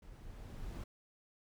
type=noise with level ramp; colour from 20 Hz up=brown; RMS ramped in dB=-54 to -42 dBFS; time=0.02-0.84 s; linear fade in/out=5 ms; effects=none